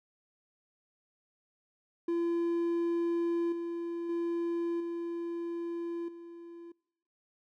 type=tone with level steps; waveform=triangle; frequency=340 Hz; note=F4; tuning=46 cents flat; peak=-26 / -32 / -28 / -32 / -43 dBFS; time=2.08-6.72 s; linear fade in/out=5 ms; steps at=3.52 / 4.09 / 4.8 / 6.08 s; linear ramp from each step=5 ms; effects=noise-tail reverb RT60 0.9 s tail -26 dB re dry